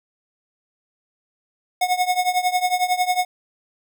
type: tone with tremolo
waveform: square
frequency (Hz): 728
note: F#5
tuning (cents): -28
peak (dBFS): -15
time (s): 1.81-3.25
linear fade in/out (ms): 5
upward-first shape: triangle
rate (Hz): 11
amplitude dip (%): 90
effects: none